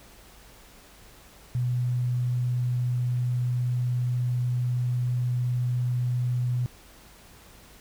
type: tone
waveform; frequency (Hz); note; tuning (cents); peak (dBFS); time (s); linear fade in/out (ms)
sine; 123.47; B2; 0; -23; 1.55-6.66; 0
effects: added 50 Hz sine -57 dBFS peak until 7.8 s + pink hiss -52 dBFS RMS until 7.8 s